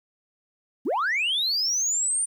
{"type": "linear sweep", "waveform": "sine", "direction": "up", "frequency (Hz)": [185.7, 9160], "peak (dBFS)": -20, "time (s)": [0.85, 2.26], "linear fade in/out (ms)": 20, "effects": ["tanh soft clip ceiling -20 dBFS", "10-bit"]}